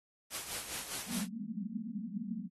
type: noise with tremolo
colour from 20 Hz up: white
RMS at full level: -38 dBFS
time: 0.3-1.28 s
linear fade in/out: 50 ms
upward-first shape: sine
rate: 4.9 Hz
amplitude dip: 60%
type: band-pass noise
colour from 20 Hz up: white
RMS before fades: -40 dBFS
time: 1.06-2.5 s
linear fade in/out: 50 ms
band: 180 to 240 Hz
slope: 96 dB/octave
effects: AAC 32 kbps